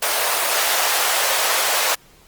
pink high-pass noise, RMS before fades -19 dBFS, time 0.02-1.95 s, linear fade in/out 5 ms, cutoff 570 Hz, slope 24 dB/octave, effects pink hiss -51 dBFS RMS until 2.27 s + Opus 24 kbps

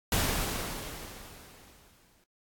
pink noise with exponential decay, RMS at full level -26 dBFS, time 0.12-2.24 s, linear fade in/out 2 ms, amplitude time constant 460 ms, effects AAC 64 kbps

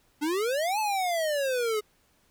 square exponential two-way sweep, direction up then down, 285.9 to 880 to 416.4 Hz, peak -26 dBFS, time 0.21-1.81 s, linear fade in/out 20 ms, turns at 0.79 s, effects pink hiss -66 dBFS RMS until 2.3 s

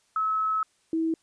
sine tone pair in turn, 1293 / 324.3 Hz, E6 / E4, -34 / -28 cents, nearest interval 2 octaves, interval 2394 cents, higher first, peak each -23 dBFS, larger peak neither, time 0.16-0.63 / 0.93-1.14 s, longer first, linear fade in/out 2 ms, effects white hiss -67 dBFS RMS until 1.22 s + resampled to 22050 Hz

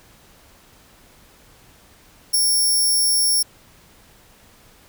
15% pulse tone with ADSR envelope, 5480 Hz, F8, 34 cents flat, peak -7 dBFS, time 2.33-3.43 s, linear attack 16 ms, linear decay 9 ms, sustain -3 dB, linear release 10 ms, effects pink hiss -51 dBFS RMS until 4.88 s

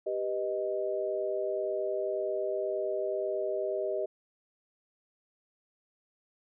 sine chord, G augmented, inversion none, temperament equal, 392 / 493.9 / 622.3 Hz, G4 / B4 / D#5, 0 / 0 / 0 cents, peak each -33 / -37 / -32 dBFS, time 0.06-4.06 s, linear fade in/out 10 ms, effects none

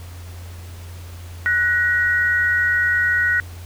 sine tone pair together, 1476.2 / 1896 Hz, F#6 / A#6, -4 / +29 cents, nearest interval major third, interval 433 cents, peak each -18 dBFS, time 1.46-3.4 s, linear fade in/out 0 ms, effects added 87 Hz sine -33 dBFS peak until 3.65 s + pink hiss -44 dBFS RMS until 3.65 s

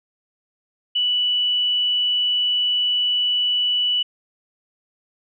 sine tone, 2960 Hz, F#7, in tune, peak -17 dBFS, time 0.95-4.03 s, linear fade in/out 10 ms, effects none

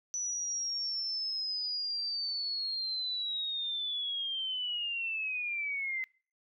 sine linear sweep, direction down, 5950 to 2046 Hz, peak -32 dBFS, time 0.14-6.04 s, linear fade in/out 0 ms, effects noise-tail reverb RT60 0.4 s tail -25 dB re dry

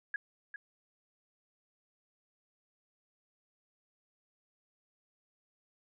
sine tone with echo, 1661.2 Hz, G#6, in tune, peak -32 dBFS, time 0.14-0.16 s, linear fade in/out 2 ms, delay 400 ms, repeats 1, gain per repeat -9 dB, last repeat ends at 0.56 s, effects none

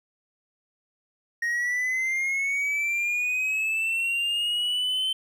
triangle linear sweep, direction up, 1864.7 to 3087 Hz, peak -22 dBFS, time 1.42-5.13 s, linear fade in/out 5 ms, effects none

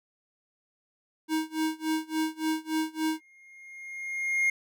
square tone with tremolo, 315.7 Hz, D#4, 25 cents sharp, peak -25 dBFS, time 1.28-3.21 s, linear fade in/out 50 ms, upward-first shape sine, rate 3.5 Hz, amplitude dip 95%
triangle tone with exponential growth, 2134 Hz, C7, 34 cents sharp, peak -19 dBFS, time 3.12-4.5 s, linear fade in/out 5 ms, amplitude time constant 300 ms
effects none

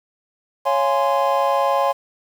triangle chord, Db major seventh, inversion none, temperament just, 554.4 / 693 / 831.5 / 1039.4 Hz, Db5 / F5 / Ab5 / C6, 0 / -14 / +2 / -12 cents, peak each -18 / -22 / -20 / -19 dBFS, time 0.65-1.93 s, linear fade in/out 20 ms, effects 7-bit

